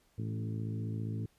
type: harmonic tone with a mistuned harmonic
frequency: 55 Hz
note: A1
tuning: in tune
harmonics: 2 / 3 / 4 / 5 / 6 / 7 / 8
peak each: -35 / -43 / -43 / -46 / -49 / -55 / -53 dBFS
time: 0.18-1.26 s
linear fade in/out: 5 ms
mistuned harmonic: 4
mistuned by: -19 cents
effects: pink hiss -70 dBFS RMS until 1.38 s + resampled to 32000 Hz